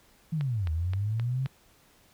sine linear two-way sweep, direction down then up, 166.6 to 77.1 to 136.5 Hz, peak -26 dBFS, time 0.32-1.47 s, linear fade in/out 10 ms, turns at 0.71 s
click train, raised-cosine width 0.3 ms, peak -24 dBFS, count 5, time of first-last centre 0.41-1.46 s, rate 3.81 Hz
effects pink hiss -61 dBFS RMS until 2.13 s

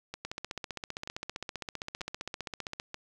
two click trains, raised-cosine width 0.2 ms, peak -19 / -21 dBFS, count 40 / 4, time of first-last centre 0.25-2.799 / 0.14-2.944 s, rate 15.3 / 1.07 Hz, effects 9-bit

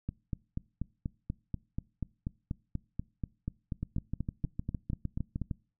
two click trains, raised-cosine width 5 ms, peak -21 / -21 dBFS, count 23 / 12, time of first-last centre 0.09-5.417 / 3.83-5.512 s, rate 4.13 / 6.54 Hz, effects noise-tail reverb RT60 0.4 s tail -24 dB re dry

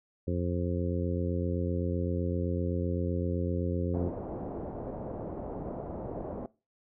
harmonic tone, 87.8 Hz, F2, 10 cents sharp, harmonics 1 / 2 / 3 / 4 / 5 / 6, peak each -31 / -34 / -36 / -37 / -38 / -39 dBFS, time 0.27-4.1 s, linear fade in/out 10 ms
white low-pass noise, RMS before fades -38 dBFS, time 3.94-6.46 s, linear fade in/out 2 ms, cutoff 650 Hz, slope 24 dB/octave
effects noise-tail reverb RT60 0.3 s tail -21 dB re dry

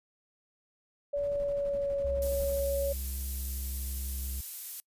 sine tone with pitch glide, 572 to 557.6 Hz, D5 to C#5, -46 to +10 cents, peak -28 dBFS, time 1.13-2.93 s, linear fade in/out 10 ms, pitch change -44 cents, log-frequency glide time 1.28-2.16 s
brown noise with tremolo, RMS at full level -44 dBFS, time 1.15-2.64 s, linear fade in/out 50 ms, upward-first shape square, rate 12 Hz, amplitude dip 50%
triangle tone, 65.9 Hz, C2, 13 cents sharp, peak -32 dBFS, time 2.04-4.41 s, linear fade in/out 5 ms
violet noise, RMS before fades -37 dBFS, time 2.22-4.8 s, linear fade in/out 0 ms
effects noise-tail reverb RT60 0.1 s tail -26 dB re dry + resampled to 32000 Hz

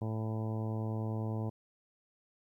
harmonic tone, 110 Hz, A2, in tune, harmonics 1 / 2 / 3 / 4 / 5 / 6 / 7 / 8 / 9, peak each -34 / -40 / -44 / -46 / -48 / -50 / -51 / -52 / -53 dBFS, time 0.01-1.5 s, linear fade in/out 10 ms, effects 12-bit

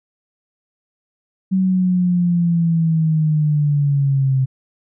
sine linear sweep, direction down, 190 to 130.81 Hz, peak -13 dBFS, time 1.51-4.46 s, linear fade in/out 20 ms, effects none

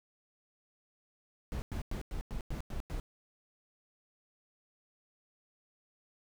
brown noise bursts, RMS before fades -37 dBFS, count 8, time 1.52-2.999 s, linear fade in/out 0 ms, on 100 ms, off 97 ms, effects none

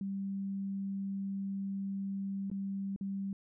sine tone with dropouts, 196 Hz, G3, in tune, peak -34 dBFS, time 0.01-3.33 s, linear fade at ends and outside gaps 2 ms, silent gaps 2.501-2.514 / 2.962-3.01 s, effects none

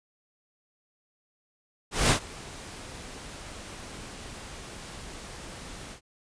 pink noise with ADSR envelope, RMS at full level -20 dBFS, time 1.91-6.01 s, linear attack 190 ms, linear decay 94 ms, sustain -22 dB, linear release 94 ms, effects resampled to 22050 Hz

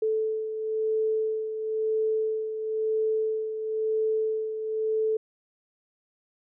sine beating tone pair, 437.4 / 438.39 Hz, A4 / A4, -10 / -6 cents, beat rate 0.99 Hz, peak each -25 / -33 dBFS, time 0.02-5.17 s, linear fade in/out 5 ms, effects none

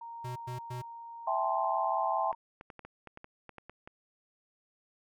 sine tone with tremolo, 929 Hz, A#5, 6 cents flat, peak -40 dBFS, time 0.01-2.35 s, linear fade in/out 5 ms, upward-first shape triangle, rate 0.73 Hz, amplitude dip 30%
square tone bursts, 124 Hz, B2, 7 cents sharp, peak -38 dBFS, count 3, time 0.24-0.82 s, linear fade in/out 10 ms, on 120 ms, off 110 ms
sine chord, A minor seventh, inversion second, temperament equal with one note detuned, 659.3 / 784 / 863.9 / 1046.5 Hz, E5 / G5 / A5 / C6, 0 / 0 / -32 / 0 cents, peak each -34 / -33 / -33 / -33 dBFS, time 1.27-2.32 s, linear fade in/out 5 ms
clicks, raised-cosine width 0.5 ms, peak -31 dBFS, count 12, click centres 2.328 / 2.611 / 2.702 / 2.793 / 2.85 / 3.073 / 3.174 / 3.244 / 3.493 / 3.583 / 3.696 / 3.875 s
effects none

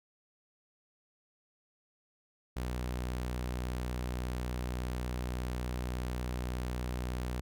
sawtooth tone, 61.74 Hz, B1, in tune, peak -30 dBFS, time 2.56-7.41 s, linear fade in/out 10 ms, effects none

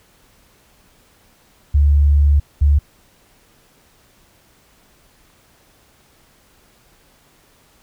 sine tone pair in turn, 72.2 / 72.2 Hz, D2 / D2, -29 / -29 cents, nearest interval unison, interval 0 cents, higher neither, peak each -9 dBFS, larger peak neither, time 1.74-2.4 / 2.61-2.79 s, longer first, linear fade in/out 10 ms, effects pink hiss -54 dBFS RMS until 7.82 s

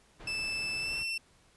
pink low-pass noise, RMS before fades -48 dBFS, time 0.19-1.04 s, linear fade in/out 20 ms, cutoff 2900 Hz, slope 12 dB/octave
30% pulse tone with pitch glide, 2637 to 2692 Hz, E7 to E7, 0 to +36 cents, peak -29 dBFS, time 0.27-1.18 s, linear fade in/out 5 ms, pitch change +36 cents, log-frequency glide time 0.79-1 s
effects pink hiss -64 dBFS RMS until 1.56 s + resampled to 24000 Hz

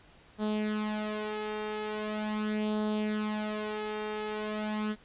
sawtooth tone with flanger, 212.9 Hz, G#3, 43 cents sharp, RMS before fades -33 dBFS, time 0.38-4.96 s, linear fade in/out 50 ms, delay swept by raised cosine 0.21 to 2.51 ms, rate 0.41 Hz, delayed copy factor +0.65, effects pink hiss -58 dBFS RMS until 5.04 s + resampled to 8000 Hz

